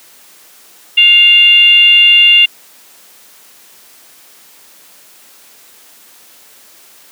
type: tone with frequency modulation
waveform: sine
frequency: 2794 Hz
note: F7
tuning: in tune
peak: -3 dBFS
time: 0.97-2.46 s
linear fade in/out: 10 ms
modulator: 666 Hz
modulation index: 0.44
effects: white hiss -42 dBFS RMS until 7.11 s + high-pass 200 Hz 12 dB/octave